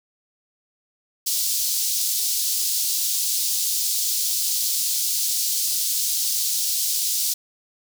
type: high-pass noise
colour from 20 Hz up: pink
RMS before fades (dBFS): -23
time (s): 1.26-7.34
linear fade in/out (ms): 10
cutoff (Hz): 4400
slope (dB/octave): 24
effects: none